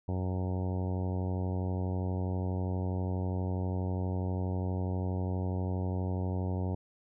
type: harmonic tone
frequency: 92.3 Hz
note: F#2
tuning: 4 cents flat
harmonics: 1 / 2 / 3 / 4 / 5 / 6 / 7 / 8 / 9 / 10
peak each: -31 / -37 / -41 / -43 / -45 / -47 / -48 / -49 / -50 / -51 dBFS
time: 0.08-6.75 s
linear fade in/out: 5 ms
effects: none